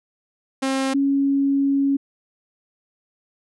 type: tone pair in turn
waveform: sawtooth / sine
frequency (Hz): 267.3 / 277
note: C4 / C#4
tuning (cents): +37 / -1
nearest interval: minor second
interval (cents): 62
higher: second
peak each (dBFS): -16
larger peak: neither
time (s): 0.62-0.94 / 0.94-1.97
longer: second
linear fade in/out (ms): 10
effects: resampled to 24000 Hz